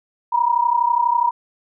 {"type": "tone pair together", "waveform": "sine", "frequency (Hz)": [944, 976.2], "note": ["A#5", "B5"], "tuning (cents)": [22, -20], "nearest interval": "minor second", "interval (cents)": 58, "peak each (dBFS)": [-17, -18], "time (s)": [0.32, 1.31], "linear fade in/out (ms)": 10, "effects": []}